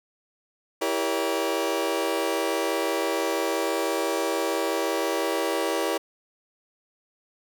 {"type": "chord", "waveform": "30% pulse", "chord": "E diminished seventh", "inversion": "none", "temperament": "just", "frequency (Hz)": [329.6, 395.6, 474.7, 569.6], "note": ["E4", "G4", "Bb4", "Db5"], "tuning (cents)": [0, 16, 31, 47], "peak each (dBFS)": -27, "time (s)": [0.81, 5.98], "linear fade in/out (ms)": 10, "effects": []}